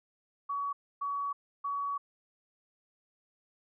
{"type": "tone bursts at uneven times", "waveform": "sine", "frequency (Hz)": 1130, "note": "C#6", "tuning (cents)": 33, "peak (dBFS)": -31, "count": 3, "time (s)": [[0.49, 0.73], [1.01, 1.33], [1.64, 1.98]], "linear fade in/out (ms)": 10, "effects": []}